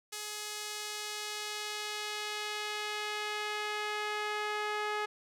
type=tone with band-pass filter sweep; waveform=sawtooth; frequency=421.1 Hz; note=G#4; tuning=24 cents sharp; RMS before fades=-37 dBFS; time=0.12-5.06 s; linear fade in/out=10 ms; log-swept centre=7200 to 1500 Hz; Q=0.77; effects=none